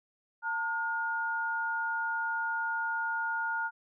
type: tone pair together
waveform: sine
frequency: 900 / 1428.7 Hz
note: A5 / F6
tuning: +39 / +39 cents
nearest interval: minor sixth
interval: 800 cents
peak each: -34 / -31 dBFS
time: 0.42-3.71 s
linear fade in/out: 50 ms
effects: none